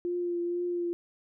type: tone with vibrato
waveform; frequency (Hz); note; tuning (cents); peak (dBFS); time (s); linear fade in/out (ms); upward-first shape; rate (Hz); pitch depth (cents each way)
sine; 349.2; F4; 0; -28; 0.05-0.93; 0; triangle; 2.1; 22
effects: none